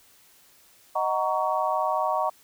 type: chord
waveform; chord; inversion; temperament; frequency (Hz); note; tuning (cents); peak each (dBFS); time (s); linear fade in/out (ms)
sine; D# minor seventh; none; just; 622.3 / 746.7 / 933.4 / 1120.1; D#5 / F#5 / A#5 / C#6; 0 / +16 / +2 / +18; -28; 0.95-2.3; 10
effects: white hiss -57 dBFS RMS until 2.43 s